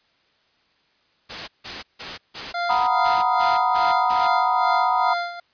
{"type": "noise bursts", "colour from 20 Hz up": "white", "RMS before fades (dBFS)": -30, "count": 9, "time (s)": [1.29, 4.28], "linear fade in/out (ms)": 20, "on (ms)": 190, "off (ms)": 160}
{"type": "tone with tremolo", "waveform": "25% pulse", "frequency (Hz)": 696, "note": "F5", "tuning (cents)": -6, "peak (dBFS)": -18, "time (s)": [2.54, 5.4], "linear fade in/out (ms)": 5, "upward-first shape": "sine", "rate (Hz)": 2.4, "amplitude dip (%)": 75}
{"type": "chord", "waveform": "sine", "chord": "B major seventh", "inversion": "second", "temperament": "equal", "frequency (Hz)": [740, 932.3, 987.8, 1244.5], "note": ["F#5", "A#5", "B5", "D#6"], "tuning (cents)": [0, 0, 0, 0], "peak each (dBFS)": [-22, -24, -22, -24], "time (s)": [2.69, 5.14], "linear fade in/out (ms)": 10}
{"effects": ["white hiss -63 dBFS RMS until 5.53 s", "resampled to 11025 Hz"]}